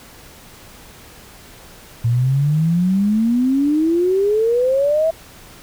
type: exponential sweep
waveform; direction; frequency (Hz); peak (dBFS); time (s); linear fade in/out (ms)
sine; up; 114.4 to 659.3; -13; 2.04-5.11; 10
effects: pink hiss -42 dBFS RMS until 5.62 s